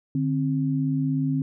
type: tone pair together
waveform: sine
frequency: 148.84 / 265.4 Hz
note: D3 / C4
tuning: +24 / +25 cents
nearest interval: minor seventh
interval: 1001 cents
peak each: -24 / -24 dBFS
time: 0.15-1.42 s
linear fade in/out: 2 ms
effects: none